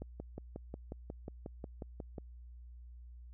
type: click train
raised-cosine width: 2 ms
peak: -29 dBFS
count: 13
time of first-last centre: 0.02-2.182 s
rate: 5.55 Hz
effects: added 60 Hz sine -49 dBFS peak until 3.33 s